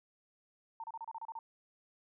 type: tone bursts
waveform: sine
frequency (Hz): 907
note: A#5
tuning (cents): -48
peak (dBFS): -40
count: 9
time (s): 0.8-1.39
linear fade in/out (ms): 2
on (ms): 38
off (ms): 31
effects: none